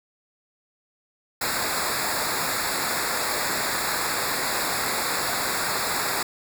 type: noise with comb filter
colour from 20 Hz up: pink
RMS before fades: -26 dBFS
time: 1.41-6.23 s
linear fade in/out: 5 ms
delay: 0.33 ms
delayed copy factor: -0.95
effects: none